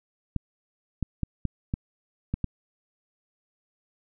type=clicks; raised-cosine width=5 ms; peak=-14 dBFS; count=7; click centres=0.363 / 1.027 / 1.233 / 1.453 / 1.739 / 2.34 / 2.443 s; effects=none